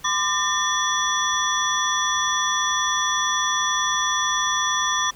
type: tone cluster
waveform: sine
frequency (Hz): 1021 / 1192 / 1811 / 3427 / 5860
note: C6 / D6 / A6 / A7 / F#8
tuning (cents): -43 / +25 / +49 / -46 / -18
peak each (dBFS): -26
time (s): 0.04-5.11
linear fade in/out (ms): 10
effects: pink hiss -48 dBFS RMS until 5.15 s